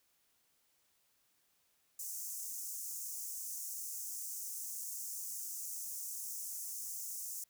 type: high-pass noise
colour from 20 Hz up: pink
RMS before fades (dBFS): -43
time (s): 1.99-7.44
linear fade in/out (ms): 5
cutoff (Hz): 6000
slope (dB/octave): 48
effects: white hiss -75 dBFS RMS until 7.49 s